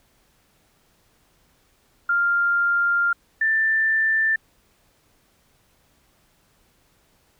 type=tone pair in turn; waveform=sine; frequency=1396.9 / 1775.5 Hz; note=F6 / A6; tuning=0 / +15 cents; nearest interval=major third; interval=415 cents; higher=second; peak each=-17 dBFS; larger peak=neither; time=2.09-3.13 / 3.41-4.36 s; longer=first; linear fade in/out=5 ms; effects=pink hiss -62 dBFS RMS until 7.39 s